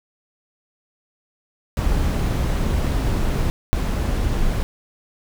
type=noise bursts at uneven times; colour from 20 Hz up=brown; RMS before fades=-20 dBFS; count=2; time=1.77-3.5 / 3.73-4.63 s; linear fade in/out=0 ms; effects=none